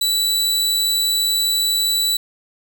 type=tone; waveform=sawtooth; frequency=3951 Hz; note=B7; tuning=in tune; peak=-13 dBFS; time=0.01-2.17 s; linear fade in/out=5 ms; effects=9-bit